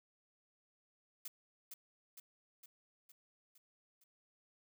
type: noise with echo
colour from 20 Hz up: blue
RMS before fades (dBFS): -45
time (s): 1.25-1.28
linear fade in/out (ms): 5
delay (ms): 460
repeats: 6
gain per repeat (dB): -4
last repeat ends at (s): 4.04
effects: none